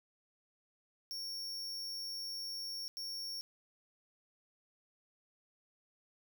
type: tone bursts at uneven times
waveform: 45% pulse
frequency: 5500 Hz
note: F8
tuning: 27 cents flat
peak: -40 dBFS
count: 2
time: 1.11-2.88 / 2.97-3.41 s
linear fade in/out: 0 ms
effects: 12-bit